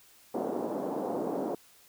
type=band-pass noise; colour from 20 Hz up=pink; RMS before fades=-33 dBFS; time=0.34-1.55 s; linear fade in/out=5 ms; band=240 to 780 Hz; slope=24 dB/octave; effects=white hiss -59 dBFS RMS until 1.88 s